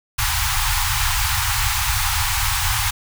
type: band-stop noise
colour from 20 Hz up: pink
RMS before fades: -20 dBFS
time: 0.18-2.91 s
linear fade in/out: 10 ms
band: 120 to 780 Hz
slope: 96 dB/octave
effects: none